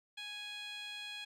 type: tone with band-pass filter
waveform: 15% pulse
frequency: 830.6 Hz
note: G#5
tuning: in tune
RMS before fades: -45 dBFS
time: 0.17-1.25 s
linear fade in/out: 10 ms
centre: 3500 Hz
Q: 1.9
effects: none